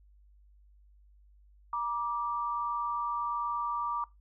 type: tone pair together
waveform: sine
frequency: 953.3 / 1174.7 Hz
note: A#5 / D6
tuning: +39 / 0 cents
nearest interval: major third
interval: 361 cents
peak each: -33 / -32 dBFS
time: 1.73-4.04 s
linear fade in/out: 2 ms
effects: noise-tail reverb RT60 0.2 s tail -20 dB re dry + added 50 Hz sine -57 dBFS peak until 4.2 s